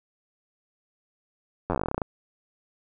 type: slowing click train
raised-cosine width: 1 ms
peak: -12 dBFS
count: 16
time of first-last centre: 1.7-2.018 s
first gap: 10 ms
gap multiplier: 1.1
effects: none